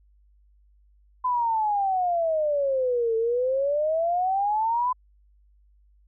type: exponential two-way sweep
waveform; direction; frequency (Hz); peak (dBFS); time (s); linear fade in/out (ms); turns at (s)
sine; down then up; 1018 to 444.7 to 1018; -21; 1.24-4.93; 10; 3.16
effects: added 50 Hz sine -56 dBFS peak until 6.07 s